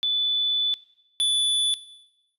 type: tone pair in turn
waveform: sine / square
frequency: 3484 / 3471 Hz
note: A7 / A7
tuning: -18 / -24 cents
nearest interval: unison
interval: 6 cents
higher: first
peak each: -21 / -20 dBFS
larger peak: second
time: 0.03-0.74 / 1.2-1.74 s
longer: first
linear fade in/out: 0 ms
effects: noise-tail reverb RT60 1.0 s tail -20 dB re dry + resampled to 32000 Hz